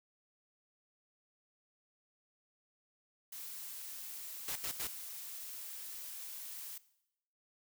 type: noise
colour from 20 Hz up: blue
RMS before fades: -46 dBFS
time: 3.32-6.78 s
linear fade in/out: 5 ms
type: noise bursts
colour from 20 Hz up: white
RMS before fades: -39 dBFS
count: 3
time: 4.48-4.871 s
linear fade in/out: 2 ms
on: 75 ms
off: 83 ms
effects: noise-tail reverb RT60 0.8 s tail -18 dB re dry